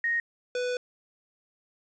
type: tone pair in turn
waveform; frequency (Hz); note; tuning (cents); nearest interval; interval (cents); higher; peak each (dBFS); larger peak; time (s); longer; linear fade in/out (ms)
sine / square; 1864.7 / 495.3; A#6 / B4; 0 / +5; octave + major seventh; 2295; first; -24 / -28; first; 0.04-0.2 / 0.55-0.77; second; 2
effects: resampled to 16000 Hz + 10-bit